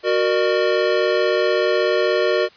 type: chord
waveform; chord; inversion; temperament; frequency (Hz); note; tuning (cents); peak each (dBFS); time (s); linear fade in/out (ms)
square; Gb augmented; none; equal with one note detuned; 370 / 466.2 / 601.8; Gb4 / Bb4 / D5; 0 / 0 / +42; -21; 0.03-2.49; 50
effects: white hiss -49 dBFS RMS until 2.56 s + resampled to 11025 Hz